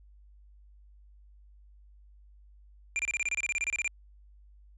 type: tone bursts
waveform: square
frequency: 2388 Hz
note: D7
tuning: 28 cents sharp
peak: -28 dBFS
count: 16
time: 2.96-3.877 s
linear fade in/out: 0 ms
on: 32 ms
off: 27 ms
effects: added 50 Hz sine -53 dBFS peak until 4.77 s + resampled to 22050 Hz